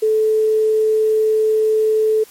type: tone with quantisation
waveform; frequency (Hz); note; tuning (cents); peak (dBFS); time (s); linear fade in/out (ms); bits
sine; 434.9; A4; -20; -12; 0.02-2.24; 10; 7
effects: white hiss -45 dBFS RMS until 2.3 s + MP3 64 kbps